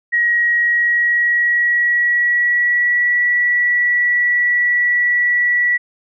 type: tone with pitch glide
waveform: sine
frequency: 1899 to 1945.6 Hz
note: A#6 to B6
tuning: +32 to -26 cents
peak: -12 dBFS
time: 0.12-5.78 s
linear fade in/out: 20 ms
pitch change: +42 cents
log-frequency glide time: 0.6-3.24 s
effects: none